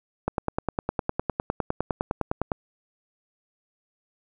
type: click train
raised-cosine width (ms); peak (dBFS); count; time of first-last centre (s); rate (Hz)
1; -10; 23; 0.28-2.518; 9.83
effects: none